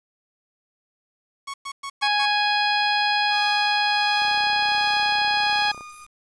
sawtooth tone bursts, 1107 Hz, C#6, 3 cents flat, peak -26 dBFS, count 5, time 1.47-2.26 s, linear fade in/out 10 ms, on 70 ms, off 110 ms
harmonic tone, 830.6 Hz, G#5, in tune, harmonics 1 / 2 / 3 / 4 / 5 / 6, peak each -22 / -25 / -27 / -28 / -29 / -30 dBFS, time 2.02-5.72 s, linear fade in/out 10 ms
30% pulse tone with tremolo, 1222 Hz, D#6, 32 cents flat, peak -31 dBFS, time 3.29-6.08 s, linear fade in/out 50 ms, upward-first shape triangle, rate 1.4 Hz, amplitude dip 65%
click train, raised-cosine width 1 ms, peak -28 dBFS, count 52, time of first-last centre 4.22-5.809 s, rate 32.1 Hz
effects resampled to 22050 Hz + 8-bit

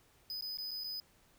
square tone with dropouts, 5000 Hz, D#8, 8 cents sharp, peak -39 dBFS, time 0.3-1 s, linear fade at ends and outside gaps 1 ms, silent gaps 0.41-0.423 / 0.572-0.585 / 0.709-0.714 / 0.837-0.843 s, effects pink hiss -67 dBFS RMS until 1.38 s

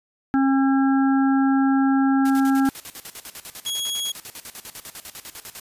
harmonic tone, 270 Hz, C#4, 45 cents flat, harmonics 1 / 3 / 5 / 6, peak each -16 / -26 / -30 / -32 dBFS, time 0.34-2.69 s, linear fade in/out 0 ms
white noise with tremolo, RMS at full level -36 dBFS, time 2.25-5.6 s, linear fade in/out 5 ms, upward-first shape square, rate 10 Hz, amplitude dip 80%
sawtooth tone, 3322 Hz, G#7, in tune, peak -21 dBFS, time 3.66-4.12 s, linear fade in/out 5 ms
effects resampled to 32000 Hz

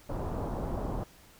pink low-pass noise, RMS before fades -34 dBFS, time 0.09-1.04 s, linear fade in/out 5 ms, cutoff 990 Hz, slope 24 dB/octave, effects pink hiss -57 dBFS RMS until 1.39 s

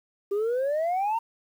sine exponential sweep, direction up, 391.8 to 932 Hz, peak -21 dBFS, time 0.31-1.19 s, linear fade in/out 10 ms, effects tanh soft clip ceiling -22 dBFS + 9-bit

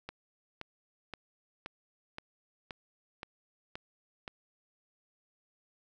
click train, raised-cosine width 0.3 ms, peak -24 dBFS, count 9, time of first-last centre 0.09-4.278 s, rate 1.91 Hz, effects none

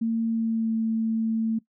sine tone with pitch glide, 227.1 to 223.7 Hz, A#3 to A3, -45 to +29 cents, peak -22 dBFS, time 0.01-1.59 s, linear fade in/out 10 ms, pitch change -26 cents, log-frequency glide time 0.27-0.76 s, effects noise-tail reverb RT60 0.1 s tail -19 dB re dry

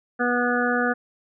harmonic tone, 244 Hz, B3, 21 cents flat, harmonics 1 / 2 / 3 / 5 / 6 / 7, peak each -25 / -26 / -28 / -30 / -25 / -29 dBFS, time 0.19-0.94 s, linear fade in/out 20 ms, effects none

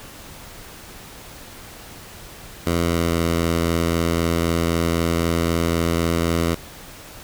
10% pulse tone with pitch glide, 85 to 83.88 Hz, F2 to E2, -46 to +31 cents, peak -10 dBFS, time 2.66-6.55 s, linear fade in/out 10 ms, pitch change -23 cents, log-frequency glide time 2.82-3.14 s, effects pink hiss -40 dBFS RMS until 7.23 s

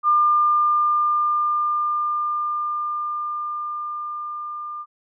sine tone with level ramp, 1200 Hz, D6, 37 cents sharp, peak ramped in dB -13 to -29 dBFS, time 0.03-4.86 s, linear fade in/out 50 ms, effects none

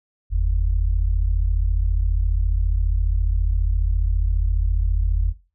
sine tone pair together, 44.62 / 79.3 Hz, F1 / D#2, +38 / +33 cents, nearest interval minor seventh, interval 995 cents, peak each -17 / -23 dBFS, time 0.3-5.34 s, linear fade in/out 50 ms, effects noise-tail reverb RT60 0.3 s tail -18 dB re dry

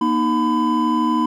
triangle tone cluster, 238.7 / 311.1 / 1006 Hz, A#3 / D#4 / B5, +41 / 0 / +32 cents, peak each -18 dBFS, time 0.01-1.26 s, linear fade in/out 5 ms, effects none

